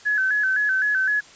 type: tone with vibrato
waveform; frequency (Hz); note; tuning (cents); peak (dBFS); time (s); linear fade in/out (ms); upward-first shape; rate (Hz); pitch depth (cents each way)
sine; 1611; G6; +47; -18; 0.05-1.21; 20; square; 3.9; 85
effects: white hiss -47 dBFS RMS until 1.35 s + resampled to 16000 Hz